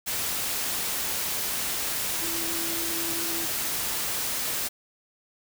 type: tone in noise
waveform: sine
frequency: 333.2 Hz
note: E4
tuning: 19 cents sharp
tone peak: -36 dBFS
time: 2.21-3.46 s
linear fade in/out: 20 ms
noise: white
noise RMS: -29 dBFS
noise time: 0.06-4.69 s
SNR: -10 dB
effects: none